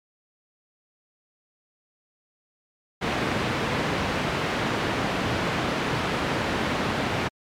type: band-pass noise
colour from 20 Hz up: pink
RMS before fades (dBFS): -26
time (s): 3.01-7.29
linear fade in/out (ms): 20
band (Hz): 110 to 2900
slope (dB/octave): 12
effects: MP3 96 kbps